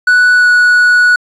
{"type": "tone with pitch glide", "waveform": "triangle", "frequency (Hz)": [1480, 1468.1], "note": ["F#6", "F#6"], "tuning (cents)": [0, -14], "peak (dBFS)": -3, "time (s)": [0.07, 1.16], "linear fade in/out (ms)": 5, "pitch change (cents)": -14, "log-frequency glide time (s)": [0.35, 0.48], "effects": ["resampled to 24000 Hz", "7-bit"]}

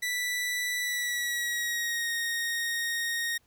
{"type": "tone with pitch glide", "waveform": "sawtooth", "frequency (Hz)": [1972, 1862.4], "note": ["B6", "A#6"], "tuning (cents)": [-3, -2], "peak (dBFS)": -25, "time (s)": [0.02, 3.38], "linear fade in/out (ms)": 10, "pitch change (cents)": -99, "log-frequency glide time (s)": [0.8, 2.11], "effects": ["pink hiss -68 dBFS RMS until 3.46 s"]}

